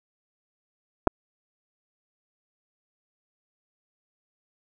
clicks, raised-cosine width 1 ms, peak -5 dBFS, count 2, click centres 1.072 / 1.075 s, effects none

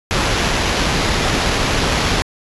pink noise with sample-and-hold, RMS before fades -17 dBFS, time 0.11-2.22 s, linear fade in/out 0 ms, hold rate 8820 Hz, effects resampled to 24000 Hz

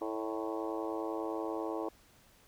harmonic tone with a mistuned harmonic, 110 Hz, A2, in tune, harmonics 3 / 4 / 5 / 6 / 7 / 8 / 9 / 10, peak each -38 / -40 / -42 / -44 / -45 / -46 / -47 / -48 dBFS, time 0.01-1.89 s, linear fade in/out 5 ms, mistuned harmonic 6, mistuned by -52 cents, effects pink hiss -63 dBFS RMS until 2.47 s

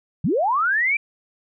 sine linear sweep, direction up, 119.8 to 2383 Hz, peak -17 dBFS, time 0.24-0.97 s, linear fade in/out 5 ms, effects none

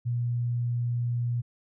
sine tone, 120.2 Hz, B2, 46 cents flat, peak -25 dBFS, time 0.05-1.42 s, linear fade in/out 20 ms, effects none

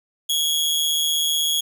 sawtooth tone with amplitude modulation, 3322 Hz, G#7, in tune, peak -13 dBFS, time 0.29-1.61 s, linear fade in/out 10 ms, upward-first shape sine, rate 156 Hz, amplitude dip 60%, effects none

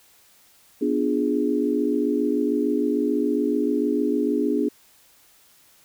sine chord, B diminished seventh, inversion none, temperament equal, 246.9 / 293.7 / 349.2 / 415.3 Hz, B3 / D4 / F4 / Ab4, 0 / 0 / 0 / 0 cents, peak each -25 / -23 / -29 / -25 dBFS, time 0.81-4.69 s, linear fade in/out 10 ms, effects white hiss -56 dBFS RMS until 5.84 s

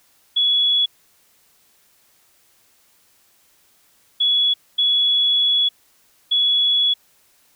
sine tone bursts at uneven times, 3383 Hz, G#7, 31 cents sharp, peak -14 dBFS, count 4, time 0.36-0.86 / 4.2-4.54 / 4.78-5.69 / 6.31-6.94 s, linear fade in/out 10 ms, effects white hiss -58 dBFS RMS until 7.55 s

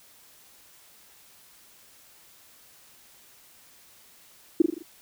sine tone with echo, 329.6 Hz, E4, in tune, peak -12 dBFS, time 4.6-4.62 s, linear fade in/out 5 ms, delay 41 ms, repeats 5, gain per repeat -5 dB, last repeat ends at 4.825 s, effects white hiss -55 dBFS RMS until 5.01 s

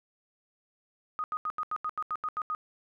sine tone bursts, 1244.5 Hz, D#6, in tune, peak -29 dBFS, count 11, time 1.19-2.549 s, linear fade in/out 0 ms, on 49 ms, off 82 ms, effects none

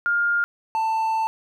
sine / triangle tone pair in turn, 1410 / 888.2 Hz, F6 / A5, +16 / +16 cents, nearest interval minor sixth, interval 800 cents, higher first, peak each -18 dBFS, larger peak neither, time 0.06-0.44 / 0.75-1.27 s, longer second, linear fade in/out 0 ms, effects none

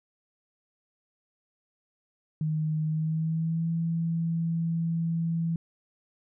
sine tone with pitch glide, 155.56 to 165.76 Hz, D#3 to E3, 0 to +10 cents, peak -25 dBFS, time 2.41-5.56 s, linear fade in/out 2 ms, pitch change +110 cents, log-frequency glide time 2.85-3.7 s, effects none

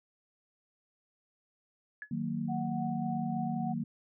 sine tone with exponential decay, 1700 Hz, G#6, 40 cents sharp, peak -35 dBFS, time 2.02-2.11 s, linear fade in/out 1 ms, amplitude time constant 18 ms
sine chord, D# minor, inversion none, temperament equal with one note detuned, 155.56 / 185 / 231.1 Hz, D#3 / F#3 / A#3, 0 / 0 / -15 cents, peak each -37 / -37 / -34 dBFS, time 2.11-3.84 s, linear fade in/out 5 ms
sine tone with tremolo, 740 Hz, F#5, in tune, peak -35 dBFS, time 2.48-3.74 s, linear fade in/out 20 ms, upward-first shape triangle, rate 3.5 Hz, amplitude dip 40%
effects none

